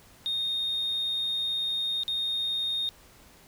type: tone with dropouts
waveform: sine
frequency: 3691 Hz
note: A#7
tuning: 18 cents flat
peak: -25 dBFS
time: 0.26-2.89 s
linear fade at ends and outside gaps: 0 ms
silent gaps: 2.034-2.08 s
effects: tanh soft clip ceiling -24 dBFS + pink hiss -55 dBFS RMS until 3.47 s